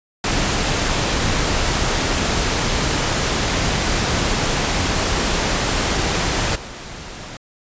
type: noise with level steps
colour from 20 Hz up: pink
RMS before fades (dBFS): -19 / -33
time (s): 0.24-7.37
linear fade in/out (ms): 2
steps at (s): 6.55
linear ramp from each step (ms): 10
effects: resampled to 16000 Hz